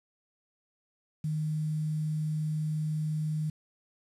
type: tone with quantisation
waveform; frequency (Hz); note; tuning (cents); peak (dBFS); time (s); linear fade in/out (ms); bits
sine; 154.3; D#3; -14; -28; 1.24-3.5; 5; 9
effects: resampled to 32000 Hz